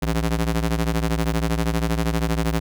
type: ring-modulated tone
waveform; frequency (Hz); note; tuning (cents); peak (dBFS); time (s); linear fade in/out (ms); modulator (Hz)
sawtooth; 112.6; A2; +40; -13; 0.02-2.6; 10; 50
effects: none